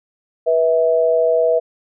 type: tone pair together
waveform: sine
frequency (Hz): 487.5 / 650.1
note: B4 / E5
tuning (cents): -23 / -24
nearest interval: perfect fourth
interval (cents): 499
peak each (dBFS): -15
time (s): 0.46-1.6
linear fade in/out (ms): 20
effects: none